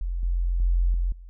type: tone with level steps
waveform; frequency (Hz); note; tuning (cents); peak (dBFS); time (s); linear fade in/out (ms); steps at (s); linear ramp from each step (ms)
sine; 43.65; F1; 0; -25 / -21 / -18 / -21 / -40; 0.01-1.29; 0; 0.23 / 0.6 / 0.94 / 1.12; 2
effects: none